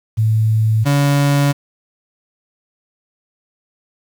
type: tone pair in turn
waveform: sine / 35% pulse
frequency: 110 / 142.28 Hz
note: A2 / C#3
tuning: 0 / +45 cents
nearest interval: major third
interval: 445 cents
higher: second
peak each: -11 / -10 dBFS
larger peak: second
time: 0.17-0.85 / 0.85-1.53 s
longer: neither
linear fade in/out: 20 ms
effects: 7-bit